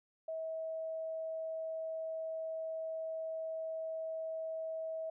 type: tone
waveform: sine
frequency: 644 Hz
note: E5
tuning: 41 cents flat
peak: -37 dBFS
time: 0.28-5.1 s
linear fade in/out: 5 ms
effects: none